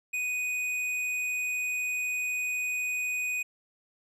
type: tone with hard clipping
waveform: triangle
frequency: 2488 Hz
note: D#7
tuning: 1 cent flat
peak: -30 dBFS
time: 0.13-3.43 s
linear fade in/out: 10 ms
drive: 12 dB
effects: none